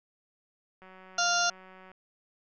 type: click train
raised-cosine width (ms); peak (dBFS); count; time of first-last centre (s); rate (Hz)
0.5; -37; 206; 0.82-1.916; 187
type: harmonic tone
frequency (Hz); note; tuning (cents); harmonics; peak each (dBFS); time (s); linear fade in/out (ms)
698.5; F5; 0; 1 / 2 / 4 / 5 / 6 / 7 / 8 / 9; -30 / -28 / -36 / -38 / -35 / -40 / -31 / -34; 1.18-1.5; 5
effects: none